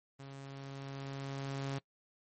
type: tone with level ramp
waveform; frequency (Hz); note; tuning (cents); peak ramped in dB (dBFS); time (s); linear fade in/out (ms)
sawtooth; 137.2; C#3; -17; -43 to -31; 0.19-1.79; 10
effects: noise-tail reverb RT60 0.1 s tail -22 dB re dry + MP3 32 kbps